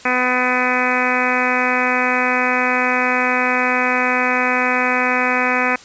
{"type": "harmonic tone", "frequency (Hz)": 251.1, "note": "B3", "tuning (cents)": 29, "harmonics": [1, 2, 3, 4, 5, 6, 7, 8, 9, 10], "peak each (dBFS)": [-24, -24, -24, -24, -24, -24, -24, -24, -24, -24], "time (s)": [0.05, 5.76], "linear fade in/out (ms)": 5, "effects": ["white hiss -41 dBFS RMS until 5.84 s", "resampled to 16000 Hz"]}